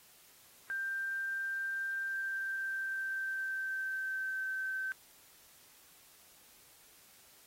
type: tone with pitch glide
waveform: sine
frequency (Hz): 1575 to 1544.4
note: G6 to G6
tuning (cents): +8 to -26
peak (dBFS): -34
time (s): 0.7-4.92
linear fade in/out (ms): 0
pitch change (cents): -34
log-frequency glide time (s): 2.05-4.48
effects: white hiss -61 dBFS RMS until 7.46 s + AAC 48 kbps